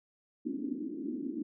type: band-pass noise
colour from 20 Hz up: pink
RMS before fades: -37 dBFS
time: 0.45-1.43 s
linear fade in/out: 10 ms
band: 240 to 320 Hz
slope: 48 dB/octave
effects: none